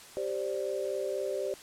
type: chord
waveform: sine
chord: G suspended fourth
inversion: none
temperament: equal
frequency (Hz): 392 / 523.3 / 587.3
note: G4 / C5 / D5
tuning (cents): 0 / 0 / 0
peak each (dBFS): -34 / -35 / -35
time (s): 0.17-1.54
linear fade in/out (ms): 0
effects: white hiss -50 dBFS RMS until 1.62 s + low-pass 10000 Hz 12 dB/octave